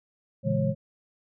sine tone cluster, 116 / 141.6 / 165.1 / 206.3 / 543 Hz, A#2 / C#3 / E3 / G#3 / C#5, -8 / +37 / +3 / -11 / -36 cents, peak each -29 dBFS, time 0.43-0.75 s, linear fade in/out 50 ms, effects none

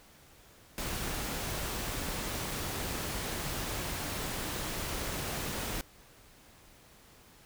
pink noise, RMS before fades -36 dBFS, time 0.78-5.81 s, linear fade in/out 0 ms, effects pink hiss -58 dBFS RMS until 7.45 s

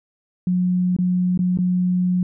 sine tone with dropouts, 180.8 Hz, F#3, 40 cents flat, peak -16 dBFS, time 0.47-2.23 s, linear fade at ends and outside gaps 2 ms, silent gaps 0.965-0.987 / 1.376-1.391 / 1.574-1.587 s, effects none

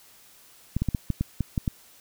clicks, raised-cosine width 5 ms, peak -12 dBFS, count 9, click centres 0.766 / 0.82 / 0.887 / 0.948 / 1.103 / 1.21 / 1.407 / 1.578 / 1.678 s, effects white hiss -54 dBFS RMS until 2 s

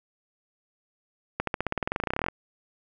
accelerating click train, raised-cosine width 0.5 ms, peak -11 dBFS, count 22, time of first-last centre 1.4-2.285 s, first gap 73 ms, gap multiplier 0.94, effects none

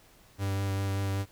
45% pulse tone with vibrato, 98 Hz, G2, in tune, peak -28 dBFS, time 0.38-1.26 s, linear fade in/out 50 ms, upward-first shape triangle, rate 5.1 Hz, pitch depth 15 cents each way, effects pink hiss -59 dBFS RMS until 1.31 s

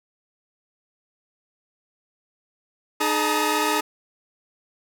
sawtooth tone cluster, 304.8 / 423.7 / 878 / 945 / 1255 Hz, D#4 / G#4 / A5 / A#5 / D#6, -36 / +35 / -4 / +23 / +15 cents, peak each -23 dBFS, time 3-3.81 s, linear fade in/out 10 ms, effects none

